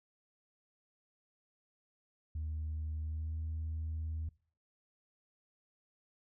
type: tone with pitch glide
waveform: sine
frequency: 77.78 to 79.51 Hz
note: D#2 to D#2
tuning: 0 to +38 cents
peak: -34 dBFS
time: 2.35-4.29 s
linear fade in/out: 5 ms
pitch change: +38 cents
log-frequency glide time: 3.02-3.38 s
effects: noise-tail reverb RT60 0.5 s tail -24 dB re dry + tanh soft clip ceiling -33 dBFS